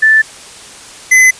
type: tone pair in turn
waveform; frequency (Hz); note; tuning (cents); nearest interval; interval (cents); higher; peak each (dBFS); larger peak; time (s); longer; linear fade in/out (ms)
sine / square; 1760 / 2030; A6 / B6; 0 / +47; major second; 247; second; -4; neither; 0.02-0.22 / 1.11-1.31; neither; 10
effects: white hiss -33 dBFS RMS until 1.39 s + resampled to 22050 Hz